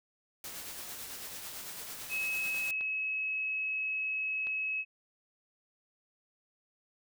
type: noise with tremolo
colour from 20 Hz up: white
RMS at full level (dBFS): -42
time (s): 0.44-2.71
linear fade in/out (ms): 2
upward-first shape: sine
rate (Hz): 9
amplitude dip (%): 30
type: tone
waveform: sine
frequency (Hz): 2571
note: E7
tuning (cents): -44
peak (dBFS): -31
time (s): 2.09-4.85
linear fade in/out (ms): 50
type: clicks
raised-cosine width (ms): 0.3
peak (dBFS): -31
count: 3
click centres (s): 2.546 / 2.81 / 4.47
effects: none